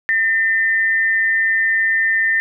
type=tone pair together; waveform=sine; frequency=1809 / 2012 Hz; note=A6 / B6; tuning=+48 / +32 cents; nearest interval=major second; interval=184 cents; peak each=-14 / -22 dBFS; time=0.09-2.4 s; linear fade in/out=0 ms; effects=none